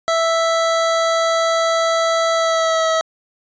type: tone with pitch glide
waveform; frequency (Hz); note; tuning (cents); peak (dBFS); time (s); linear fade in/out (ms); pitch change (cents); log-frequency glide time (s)
25% pulse; 659.3 to 646.1; E5 to E5; 0 to -35; -11; 0.08-3.01; 0; -35; 2.34-2.89
effects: resampled to 16000 Hz